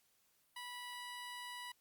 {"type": "tone", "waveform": "15% pulse", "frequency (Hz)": 980, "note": "B5", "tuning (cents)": -14, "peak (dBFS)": -39, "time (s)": [0.56, 1.72], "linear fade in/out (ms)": 5, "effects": ["white hiss -75 dBFS RMS until 1.8 s", "Opus 48 kbps"]}